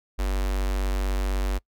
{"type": "tone with notch filter", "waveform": "square", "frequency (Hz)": 47.98, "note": "G1", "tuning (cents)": -36, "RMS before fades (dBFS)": -25, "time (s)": [0.18, 1.59], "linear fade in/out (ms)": 20, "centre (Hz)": 140, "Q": 0.99, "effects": ["noise-tail reverb RT60 0.1 s tail -24 dB re dry"]}